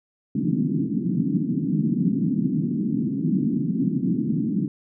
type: band-pass noise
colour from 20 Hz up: pink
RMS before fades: -23 dBFS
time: 0.35-4.68 s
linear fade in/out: 2 ms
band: 150 to 300 Hz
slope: 48 dB/octave
effects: none